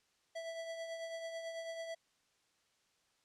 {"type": "tone with tremolo", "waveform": "square", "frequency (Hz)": 659.3, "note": "E5", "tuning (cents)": 0, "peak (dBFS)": -40, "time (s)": [0.35, 1.95], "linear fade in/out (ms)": 10, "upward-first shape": "triangle", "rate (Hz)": 9.1, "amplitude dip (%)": 50, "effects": ["white hiss -75 dBFS RMS until 3.24 s", "low-pass 7000 Hz 12 dB/octave"]}